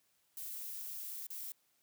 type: noise with dropouts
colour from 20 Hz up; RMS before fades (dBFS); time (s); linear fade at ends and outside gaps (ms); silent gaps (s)
violet; -44; 0.37-1.52; 1; 1.268-1.303
effects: white hiss -75 dBFS RMS until 1.82 s + high-pass 60 Hz 12 dB/octave